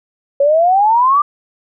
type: exponential sweep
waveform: sine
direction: up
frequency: 550 to 1199 Hz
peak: -8 dBFS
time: 0.4-1.22 s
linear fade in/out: 5 ms
effects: none